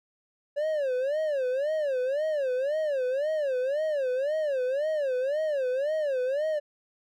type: tone with vibrato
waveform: triangle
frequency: 562 Hz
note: C#5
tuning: 24 cents sharp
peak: -23 dBFS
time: 0.56-6.6 s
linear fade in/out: 20 ms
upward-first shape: sine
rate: 1.9 Hz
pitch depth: 200 cents each way
effects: none